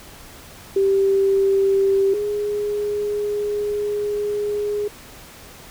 sine tone pair in turn, 391.1 / 414.4 Hz, G4 / G#4, -4 / -4 cents, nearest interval minor second, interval 100 cents, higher second, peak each -14 / -20 dBFS, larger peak first, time 0.76-2.14 / 2.14-4.88 s, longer second, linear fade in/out 5 ms, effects pink hiss -42 dBFS RMS until 5.7 s

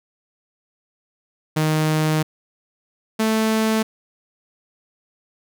sawtooth tone pair in turn, 155.56 / 220 Hz, D#3 / A3, 0 / 0 cents, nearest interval tritone, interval 600 cents, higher second, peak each -13 dBFS, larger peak neither, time 1.56-2.23 / 3.19-3.83 s, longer first, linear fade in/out 10 ms, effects none

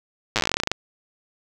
slowing click train, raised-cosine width 0.2 ms, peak -3 dBFS, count 18, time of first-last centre 0.36-0.716 s, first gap 8 ms, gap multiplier 1.11, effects none

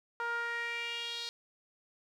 sawtooth tone with band-pass filter sweep, 469.6 Hz, A#4, 13 cents sharp, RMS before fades -37 dBFS, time 0.2-1.29 s, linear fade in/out 0 ms, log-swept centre 1200 to 4200 Hz, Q 3.9, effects none

